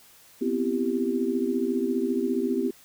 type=chord; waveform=sine; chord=C major seventh; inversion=third; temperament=equal with one note detuned; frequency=246.9 / 261.6 / 334.8 / 392 Hz; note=B3 / C4 / E4 / G4; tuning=0 / 0 / +27 / 0 cents; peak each=-28 / -29 / -30 / -28 dBFS; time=0.41-2.71 s; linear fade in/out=10 ms; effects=white hiss -54 dBFS RMS until 2.84 s